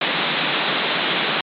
white band-pass noise, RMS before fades -21 dBFS, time 0.01-1.41 s, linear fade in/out 5 ms, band 140 to 3900 Hz, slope 96 dB/octave, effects MP3 64 kbps

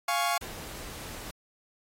sawtooth chord, Db major, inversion first, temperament equal, 698.5 / 830.6 / 1108.7 Hz, F5 / Ab5 / Db6, 0 / 0 / 0 cents, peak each -25 / -29 / -26 dBFS, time 0.08-0.38 s, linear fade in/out 5 ms
pink noise, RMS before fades -41 dBFS, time 0.41-1.31 s, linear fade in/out 5 ms
effects AAC 48 kbps

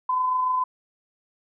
sine tone with amplitude modulation, 1015 Hz, B5, 47 cents sharp, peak -19 dBFS, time 0.09-0.64 s, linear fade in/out 5 ms, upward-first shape sine, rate 26.9 Hz, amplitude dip 30%, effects none

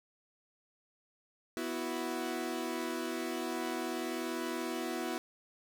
sawtooth chord, B suspended fourth, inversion none, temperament equal, 246.9 / 329.6 / 370 Hz, B3 / E4 / F#4, 0 / 0 / 0 cents, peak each -36 / -34 / -36 dBFS, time 1.57-5.18 s, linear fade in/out 0 ms, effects none

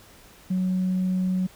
sine tone, 185 Hz, F#3, in tune, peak -20 dBFS, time 0.5-1.47 s, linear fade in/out 10 ms, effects tanh soft clip ceiling -18 dBFS + pink hiss -51 dBFS RMS until 1.55 s

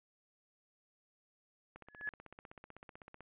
click train, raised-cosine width 0.5 ms, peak -36 dBFS, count 24, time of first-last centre 1.76-3.207 s, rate 15.9 Hz
sine tone with exponential growth, 1700 Hz, G#6, 40 cents sharp, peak -33 dBFS, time 1.87-2.09 s, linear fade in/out 0 ms, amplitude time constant 46 ms
effects resampled to 8000 Hz

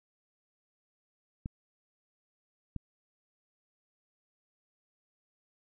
clicks, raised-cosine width 5 ms, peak -24 dBFS, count 2, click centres 1.459 / 2.763 s, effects none

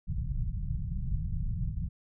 pink low-pass noise, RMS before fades -32 dBFS, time 0.07-1.89 s, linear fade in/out 20 ms, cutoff 170 Hz, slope 48 dB/octave, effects none

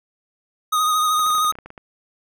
square tone with vibrato, 1244.5 Hz, D#6, in tune, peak -17 dBFS, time 0.72-1.52 s, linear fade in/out 10 ms, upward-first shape sine, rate 13 Hz, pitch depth 29 cents each way
clicks, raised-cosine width 0.5 ms, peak -23 dBFS, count 12, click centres 1.194 / 1.264 / 1.304 / 1.351 / 1.382 / 1.448 / 1.524 / 1.554 / 1.587 / 1.66 / 1.704 / 1.778 s
effects none

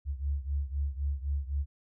sine beating tone pair, 69.3 / 73.2 Hz, C#2 / D2, 0 / -5 cents, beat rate 3.9 Hz, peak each -31 / -34 dBFS, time 0.05-1.66 s, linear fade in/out 50 ms, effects none

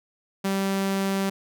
sawtooth tone, 194.7 Hz, G3, 12 cents flat, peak -19 dBFS, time 0.44-1.3 s, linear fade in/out 10 ms, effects none

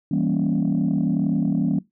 sine chord, E diminished seventh, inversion none, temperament equal with one note detuned, 164.81 / 196 / 234.8 / 277.2 Hz, E3 / G3 / Bb3 / Db4, 0 / 0 / +13 / 0 cents, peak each -23 dBFS, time 0.11-1.79 s, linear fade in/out 5 ms, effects noise-tail reverb RT60 0.2 s tail -21 dB re dry + tanh soft clip ceiling -13 dBFS

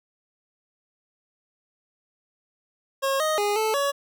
25% pulse tone with pitch steps, 543 / 623 / 411.8 / 436.9 / 563 Hz, C#5 / D#5 / G#4 / A4 / C#5, -36 / +2 / -15 / -12 / +27 cents, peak -18 dBFS, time 3.02-3.92 s, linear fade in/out 20 ms, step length 180 ms, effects none

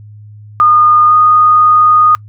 sine tone with pitch glide, 1221 to 1234.5 Hz, D#6 to D#6, -33 to -14 cents, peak -4 dBFS, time 0.6-2.15 s, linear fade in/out 0 ms, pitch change +19 cents, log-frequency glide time 1.07-1.13 s, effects noise-tail reverb RT60 0.1 s tail -25 dB re dry + added 105 Hz sine -31 dBFS peak until 2.28 s

